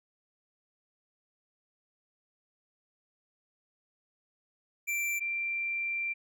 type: tone pair in turn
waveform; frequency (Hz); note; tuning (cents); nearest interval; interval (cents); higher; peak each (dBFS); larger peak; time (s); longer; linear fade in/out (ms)
square / sine; 2349 / 2360; D7 / D7; 0 / +8; unison; 8; second; -30 / -30; neither; 4.87-5.2 / 5.2-6.14; second; 20
effects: none